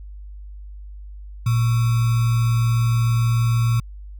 sine tone with sample-and-hold, 116.54 Hz, A#2, in tune, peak -15 dBFS, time 1.46-3.8 s, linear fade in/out 5 ms, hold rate 1225 Hz, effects added 50 Hz sine -34 dBFS peak until 4.19 s

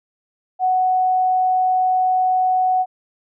sine tone, 742 Hz, F#5, 5 cents sharp, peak -14 dBFS, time 0.59-2.86 s, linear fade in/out 50 ms, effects none

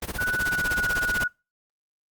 pink noise with tremolo, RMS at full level -29 dBFS, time 0.02-1.24 s, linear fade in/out 5 ms, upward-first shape sine, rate 16 Hz, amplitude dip 90%
sine tone with pitch glide, 1480 to 1461.3 Hz, F#6 to F#6, 0 to -22 cents, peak -23 dBFS, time 0.18-1.28 s, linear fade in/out 10 ms, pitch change -22 cents, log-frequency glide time 0.4-0.77 s
effects noise-tail reverb RT60 0.3 s tail -26 dB re dry + Opus 32 kbps

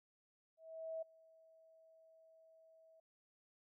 sine tone with ADSR envelope, 647 Hz, E5, 32 cents flat, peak -40 dBFS, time 0.57-3 s, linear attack 450 ms, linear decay 10 ms, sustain -24 dB, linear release 4 ms, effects none

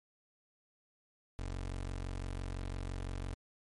25% pulse tone, 45.91 Hz, F#1, 13 cents flat, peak -34 dBFS, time 1.39-3.34 s, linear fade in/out 0 ms, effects MP3 48 kbps

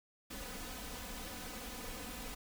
pink noise with comb filter, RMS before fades -45 dBFS, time 0.3-2.35 s, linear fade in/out 10 ms, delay 4 ms, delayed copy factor +0.85, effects none

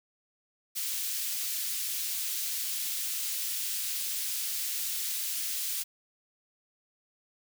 white high-pass noise, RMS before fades -33 dBFS, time 0.75-5.84 s, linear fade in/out 20 ms, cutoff 2900 Hz, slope 12 dB/octave, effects none

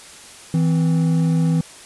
triangle tone pair together, 163.4 / 259.4 Hz, E3 / C4, -15 / -15 cents, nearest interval minor sixth, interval 800 cents, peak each -13 / -22 dBFS, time 0.54-1.61 s, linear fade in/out 2 ms, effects white hiss -41 dBFS RMS until 1.85 s + resampled to 24000 Hz

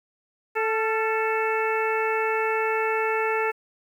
harmonic tone with a mistuned harmonic, 440 Hz, A4, in tune, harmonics 1 / 2 / 3 / 4 / 5 / 6, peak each -25 / -28 / -30 / -31 / -32 / -33 dBFS, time 0.55-3.52 s, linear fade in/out 20 ms, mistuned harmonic 3, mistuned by +50 cents, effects 9-bit

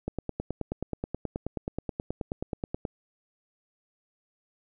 click train, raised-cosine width 2 ms, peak -17 dBFS, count 27, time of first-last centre 0.08-2.852 s, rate 9.38 Hz, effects none

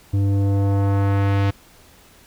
square tone with low-pass filter sweep, 99.2 Hz, G2, 21 cents sharp, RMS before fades -18 dBFS, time 0.13-1.51 s, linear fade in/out 10 ms, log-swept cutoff 260 to 3400 Hz, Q 0.89, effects pink hiss -50 dBFS RMS until 2.26 s

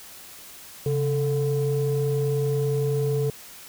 sine tone pair together, 136.45 / 440 Hz, C#3 / A4, -27 / 0 cents, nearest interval octave + minor sixth, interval 2027 cents, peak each -22 / -23 dBFS, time 0.86-3.3 s, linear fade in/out 2 ms, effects tanh soft clip ceiling -16 dBFS + white hiss -44 dBFS RMS until 3.68 s

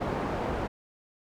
white low-pass noise, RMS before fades -31 dBFS, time 0-0.68 s, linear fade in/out 20 ms, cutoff 740 Hz, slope 12 dB/octave, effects none

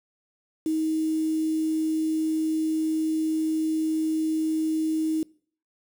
sine tone with quantisation, 315.9 Hz, D#4, 26 cents sharp, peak -22 dBFS, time 0.66-5.23 s, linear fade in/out 2 ms, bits 7, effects noise-tail reverb RT60 0.5 s tail -23 dB re dry

